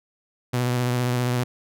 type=tone with vibrato; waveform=sawtooth; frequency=123.47 Hz; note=B2; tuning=in tune; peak=-17 dBFS; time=0.53-1.44 s; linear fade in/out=10 ms; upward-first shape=sine; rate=15 Hz; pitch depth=27 cents each way; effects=none